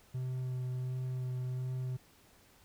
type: tone with vibrato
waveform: triangle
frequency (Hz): 127.5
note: C3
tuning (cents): -44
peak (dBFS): -32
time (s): 0.14-1.97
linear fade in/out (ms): 10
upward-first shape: sine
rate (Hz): 1.4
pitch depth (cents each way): 12
effects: pink hiss -63 dBFS RMS until 2.64 s